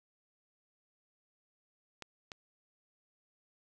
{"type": "clicks", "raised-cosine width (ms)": 0.2, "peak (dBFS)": -26, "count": 2, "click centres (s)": [2.023, 2.318], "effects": []}